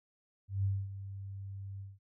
sine tone with ADSR envelope, 98 Hz, G2, in tune, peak -28 dBFS, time 0.48-1.99 s, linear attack 160 ms, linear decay 240 ms, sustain -13 dB, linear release 190 ms, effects noise-tail reverb RT60 0.1 s tail -19 dB re dry

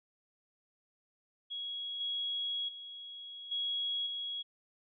sine tone with level steps, 3322 Hz, G#7, in tune, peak -37 / -33 / -44 / -32 / -36 dBFS, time 1.5-4.43 s, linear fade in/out 20 ms, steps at 2 / 2.68 / 3.51 / 4.06 s, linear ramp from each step 10 ms, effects none

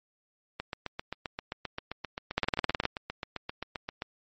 two click trains, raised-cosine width 0.3 ms, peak -9 / -18 dBFS, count 10 / 27, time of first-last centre 2.38-2.854 / 0.6-4.021 s, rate 19 / 7.6 Hz, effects MP3 32 kbps

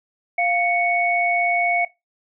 sine tone pair together, 698.5 / 2221 Hz, F5 / C#7, 0 / +3 cents, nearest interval octave + minor sixth, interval 2003 cents, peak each -20 dBFS, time 0.38-1.85 s, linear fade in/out 5 ms, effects noise-tail reverb RT60 0.2 s tail -18 dB re dry

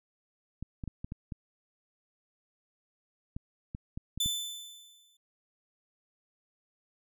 clicks, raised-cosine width 5 ms, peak -25 dBFS, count 11, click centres 0.626 / 0.838 / 0.877 / 1.045 / 1.121 / 1.322 / 3.365 / 3.749 / 3.975 / 4.176 / 4.26 s
sawtooth tone with exponential decay, 3520 Hz, A7, in tune, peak -23 dBFS, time 4.2-5.17 s, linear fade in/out 5 ms, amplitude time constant 210 ms
effects none

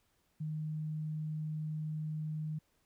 sine tone, 154.6 Hz, D#3, 11 cents flat, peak -35 dBFS, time 0.4-2.59 s, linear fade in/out 10 ms, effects pink hiss -75 dBFS RMS until 2.85 s

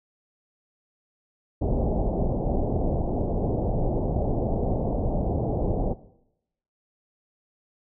pink low-pass noise, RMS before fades -25 dBFS, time 1.61-5.94 s, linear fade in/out 10 ms, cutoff 760 Hz, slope 48 dB/octave, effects noise-tail reverb RT60 0.8 s tail -17 dB re dry

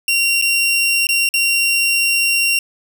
sawtooth tone with dropouts, 2755 Hz, F7, 24 cents flat, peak -10 dBFS, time 0.08-2.59 s, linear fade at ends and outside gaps 2 ms, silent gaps 0.415-0.422 / 1.07-1.089 / 1.29-1.339 s, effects none

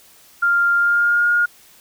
sine tone with pitch glide, 1396.9 to 1425.4 Hz, F6 to F6, 0 to +35 cents, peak -13 dBFS, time 0.42-1.46 s, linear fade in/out 10 ms, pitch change +35 cents, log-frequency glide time 0.75-1.28 s, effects white hiss -49 dBFS RMS until 1.8 s

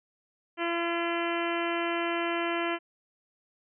harmonic tone, 340 Hz, F4, 46 cents flat, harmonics 1 / 2 / 3 / 4 / 5 / 6 / 7 / 8 / 9, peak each -31 / -34 / -36 / -37 / -38 / -39 / -39 / -40 / -41 dBFS, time 0.57-2.79 s, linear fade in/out 50 ms, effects none

